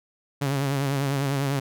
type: tone with vibrato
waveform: sawtooth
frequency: 138.59 Hz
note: C#3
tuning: in tune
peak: -19 dBFS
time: 0.41-1.6 s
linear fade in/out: 10 ms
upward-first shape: triangle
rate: 10 Hz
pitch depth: 68 cents each way
effects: none